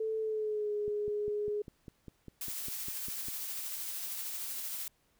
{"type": "tone with pitch glide", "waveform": "sine", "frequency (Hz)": [440, 416.7], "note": ["A4", "G#4"], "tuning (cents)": [0, 6], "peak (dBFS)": -31, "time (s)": [0, 1.62], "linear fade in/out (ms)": 5, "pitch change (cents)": -94, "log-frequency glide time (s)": [0.19, 0.72]}
{"type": "click train", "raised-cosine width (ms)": 3, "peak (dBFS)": -33, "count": 13, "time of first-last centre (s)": [0.88, 3.285], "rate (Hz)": 4.99}
{"type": "noise with tremolo", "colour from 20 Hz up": "blue", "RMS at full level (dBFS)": -38, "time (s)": [2.41, 4.88], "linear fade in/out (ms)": 2, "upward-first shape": "sine", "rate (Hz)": 13, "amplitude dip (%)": 25}
{"effects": ["pink hiss -72 dBFS RMS until 5.19 s"]}